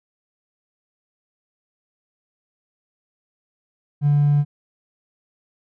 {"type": "tone with hard clipping", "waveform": "triangle", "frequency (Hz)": 145.2, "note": "D3", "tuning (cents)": -19, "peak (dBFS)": -14, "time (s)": [4.01, 4.45], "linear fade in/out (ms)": 50, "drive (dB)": 4, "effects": []}